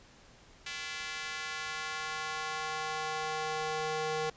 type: tone with high-pass filter sweep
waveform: square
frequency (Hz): 155.8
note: D#3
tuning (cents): +3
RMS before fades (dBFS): -36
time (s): 0.66-4.3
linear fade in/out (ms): 5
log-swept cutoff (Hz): 2200 to 470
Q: 1.2
effects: pink hiss -58 dBFS RMS until 4.36 s + resampled to 16000 Hz